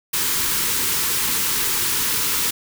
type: band-stop noise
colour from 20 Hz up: white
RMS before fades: -21 dBFS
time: 0.13-2.51 s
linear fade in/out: 10 ms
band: 510 to 860 Hz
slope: 96 dB/octave
effects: none